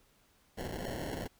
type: noise with sample-and-hold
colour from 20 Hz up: white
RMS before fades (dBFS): -39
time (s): 0.57-1.28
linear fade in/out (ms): 20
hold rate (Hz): 1225
effects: pink hiss -68 dBFS RMS until 1.39 s